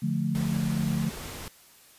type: chord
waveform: sine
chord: D minor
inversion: none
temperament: just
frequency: 146.83 / 176.2 / 220.2 Hz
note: D3 / F3 / A3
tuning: 0 / +16 / +2 cents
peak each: -29 dBFS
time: 0.02-1.1 s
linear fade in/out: 10 ms
type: noise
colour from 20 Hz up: pink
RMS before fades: -39 dBFS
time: 0.35-1.48 s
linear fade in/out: 0 ms
effects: white hiss -55 dBFS RMS until 1.98 s + resampled to 32000 Hz